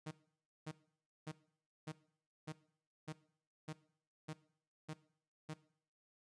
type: tone bursts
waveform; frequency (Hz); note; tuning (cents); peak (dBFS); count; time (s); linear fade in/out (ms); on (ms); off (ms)
sawtooth; 155.56; D#3; 0; -39; 10; 0.06-5.54; 10; 53; 550
effects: noise-tail reverb RT60 0.6 s tail -18 dB re dry + resampled to 22050 Hz